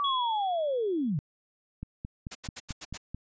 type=linear sweep; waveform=sine; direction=down; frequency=1165 to 130 Hz; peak=-26 dBFS; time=0-1.19 s; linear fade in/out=0 ms
type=tone with exponential decay; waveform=sine; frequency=3357 Hz; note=G#7; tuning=18 cents sharp; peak=-28 dBFS; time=0.04-1.1 s; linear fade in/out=5 ms; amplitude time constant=230 ms
type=click train; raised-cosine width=5 ms; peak=-24 dBFS; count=7; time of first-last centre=1.83-3.146 s; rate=4.56 Hz
type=noise bursts; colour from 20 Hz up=white; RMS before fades=-38 dBFS; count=6; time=2.31-2.977 s; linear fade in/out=10 ms; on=42 ms; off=83 ms
effects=resampled to 16000 Hz